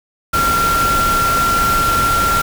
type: tone in noise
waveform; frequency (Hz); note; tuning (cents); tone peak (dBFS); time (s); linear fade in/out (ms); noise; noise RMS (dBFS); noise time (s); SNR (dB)
sine; 1372; F6; -31; -13; 0.33-2.42; 10; pink; -20; 0.33-2.42; +4
effects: none